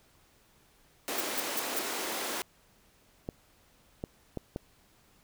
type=high-pass noise; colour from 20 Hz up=pink; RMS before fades=-35 dBFS; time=1.08-2.42 s; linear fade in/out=0 ms; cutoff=280 Hz; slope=24 dB/octave
type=noise bursts; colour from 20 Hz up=violet; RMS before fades=-31 dBFS; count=4; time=1.18-1.79 s; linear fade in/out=2 ms; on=25 ms; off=170 ms
type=clicks; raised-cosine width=2 ms; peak=-21 dBFS; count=4; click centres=3.289 / 4.039 / 4.373 / 4.561 s
effects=pink hiss -64 dBFS RMS until 5.23 s